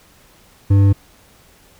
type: tone with hard clipping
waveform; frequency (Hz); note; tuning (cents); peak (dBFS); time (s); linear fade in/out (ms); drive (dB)
triangle; 99.1; G2; +19; -10; 0.7-0.93; 10; 11
effects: pink hiss -50 dBFS RMS until 1.79 s